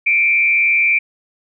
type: tone with frequency modulation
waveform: sine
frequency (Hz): 2349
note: D7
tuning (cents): 0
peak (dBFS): -11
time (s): 0.06-0.99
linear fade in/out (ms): 10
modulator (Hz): 143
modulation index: 0.58
effects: none